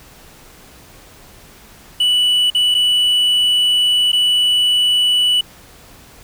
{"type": "tone with dropouts", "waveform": "triangle", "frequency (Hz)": 2960, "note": "F#7", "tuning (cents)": 0, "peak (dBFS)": -10, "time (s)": [2, 5.41], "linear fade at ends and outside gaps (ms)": 5, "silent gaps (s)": [[2.502, 2.548], [2.744, 2.748], [4.119, 4.129]], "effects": ["pink hiss -43 dBFS RMS until 6.23 s"]}